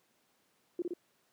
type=tone with echo; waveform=sine; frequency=349.2 Hz; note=F4; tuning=in tune; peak=-30 dBFS; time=0.79-0.82 s; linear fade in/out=2 ms; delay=58 ms; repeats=2; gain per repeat=-2 dB; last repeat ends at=0.936 s; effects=pink hiss -72 dBFS RMS until 1.32 s + high-pass 200 Hz 12 dB/octave